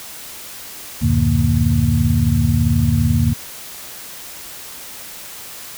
sine tone cluster, 77.8 / 95.9 / 118.8 / 150.7 / 232.6 Hz, D#2 / G2 / A#2 / D3 / A#3, 0 / -37 / +33 / +45 / -4 cents, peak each -19 dBFS, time 1.01-3.34 s, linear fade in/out 20 ms, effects white hiss -34 dBFS RMS until 5.77 s

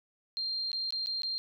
sine tone with dropouts, 4186 Hz, C8, in tune, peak -31 dBFS, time 0.37-1.38 s, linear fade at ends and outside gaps 0 ms, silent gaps 0.717-0.73 / 0.906-0.924 / 1.061-1.07 / 1.22-1.233 s, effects none

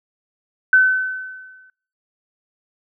sine tone with exponential decay, 1519 Hz, F#6, 45 cents sharp, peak -7 dBFS, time 0.73-1.7 s, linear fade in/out 2 ms, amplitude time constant 210 ms, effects noise-tail reverb RT60 0.5 s tail -26 dB re dry

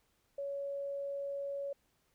sine tone, 560 Hz, C#5, 18 cents sharp, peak -36 dBFS, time 0.38-1.73 s, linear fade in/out 5 ms, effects pink hiss -75 dBFS RMS until 2.14 s

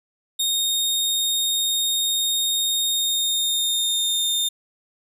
sawtooth tone with pitch glide, 3702 to 3634 Hz, A#7 to A#7, -13 to -45 cents, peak -17 dBFS, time 0.39-4.49 s, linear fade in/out 10 ms, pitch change -32 cents, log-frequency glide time 2.85-4.38 s, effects none

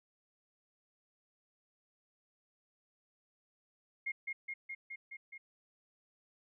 sine tone with echo, 2139 Hz, C7, 38 cents sharp, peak -34 dBFS, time 4.06-4.12 s, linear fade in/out 10 ms, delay 210 ms, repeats 6, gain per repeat -2 dB, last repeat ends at 5.38 s, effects none

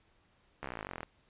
slowing click train, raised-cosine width 0.5 ms, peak -24 dBFS, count 22, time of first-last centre 0.63-1.031 s, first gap 14 ms, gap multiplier 1.03, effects pink hiss -69 dBFS RMS until 1.29 s + resampled to 8000 Hz

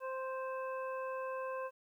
harmonic tone, 523.3 Hz, C5, in tune, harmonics 1 / 2 / 3 / 5, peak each -39 / -42 / -49 / -54 dBFS, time 0-1.71 s, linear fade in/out 50 ms, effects 12-bit

